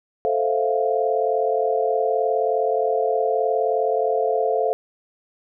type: chord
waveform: sine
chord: F major seventh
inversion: first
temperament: equal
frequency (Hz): 440 / 523.3 / 659.3 / 698.5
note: A4 / C5 / E5 / F5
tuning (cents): 0 / 0 / 0 / 0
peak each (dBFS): -22 / -24 / -27 / -23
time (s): 0.25-4.73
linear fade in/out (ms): 0
effects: none